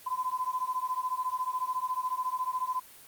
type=beating tone pair; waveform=sine; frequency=1009 / 1023 Hz; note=B5 / C6; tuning=+37 / -39 cents; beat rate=14 Hz; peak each=-32 / -32 dBFS; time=0.06-2.8 s; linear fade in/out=10 ms; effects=white hiss -52 dBFS RMS until 3.07 s + Opus 24 kbps